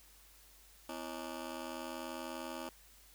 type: ring-modulated tone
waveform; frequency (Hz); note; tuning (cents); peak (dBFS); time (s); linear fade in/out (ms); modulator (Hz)
15% pulse; 293.7; D4; 0; -32; 0.89-2.69; 0; 40.1
effects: added 50 Hz sine -64 dBFS peak until 3.14 s + white hiss -62 dBFS RMS until 3.14 s